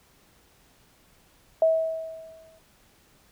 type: tone with exponential decay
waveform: sine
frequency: 646 Hz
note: E5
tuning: 35 cents flat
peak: -15 dBFS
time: 1.62-2.59 s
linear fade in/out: 2 ms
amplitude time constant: 210 ms
effects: pink hiss -60 dBFS RMS until 3.31 s